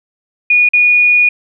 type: tone with dropouts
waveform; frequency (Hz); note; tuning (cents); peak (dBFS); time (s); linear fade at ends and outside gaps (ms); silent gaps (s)
sine; 2452; D#7; -26; -6; 0.5-1.29; 5; 0.689-0.734
effects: none